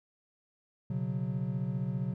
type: chord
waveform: triangle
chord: B suspended second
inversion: none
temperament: equal with one note detuned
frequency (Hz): 123.47 / 138.59 / 183.3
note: B2 / C#3 / F#3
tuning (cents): 0 / 0 / -16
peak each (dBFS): -33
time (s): 0.9-2.14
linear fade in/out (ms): 5
effects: none